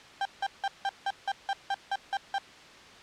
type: tone bursts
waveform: 35% pulse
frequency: 790 Hz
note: G5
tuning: 13 cents sharp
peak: -25 dBFS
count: 11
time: 0.21-2.383 s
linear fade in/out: 2 ms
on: 43 ms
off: 170 ms
effects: white hiss -50 dBFS RMS until 3.02 s + low-pass 4000 Hz 12 dB/octave